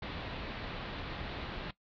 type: low-pass noise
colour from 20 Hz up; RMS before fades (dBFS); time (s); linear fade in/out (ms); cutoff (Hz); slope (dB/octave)
pink; -41; 0.02-1.71; 5; 4200; 48
effects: noise-tail reverb RT60 0.1 s tail -18 dB re dry